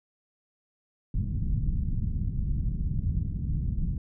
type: low-pass noise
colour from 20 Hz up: pink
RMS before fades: -28 dBFS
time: 1.14-3.98 s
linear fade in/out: 2 ms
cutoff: 180 Hz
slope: 24 dB/octave
effects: none